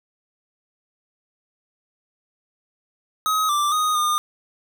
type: tone with pitch steps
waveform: square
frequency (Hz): 1267 / 1177 / 1244 / 1215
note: D#6 / D6 / D#6 / D#6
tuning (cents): +31 / +3 / -1 / -42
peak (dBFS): -19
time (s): 3.26-4.18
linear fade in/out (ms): 0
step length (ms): 230
effects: none